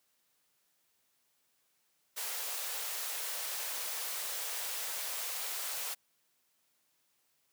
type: high-pass noise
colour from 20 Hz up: white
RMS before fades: -38 dBFS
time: 2.16-5.95 s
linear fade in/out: 20 ms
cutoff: 440 Hz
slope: 48 dB/octave
effects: white hiss -75 dBFS RMS until 7.52 s + high-pass 100 Hz 12 dB/octave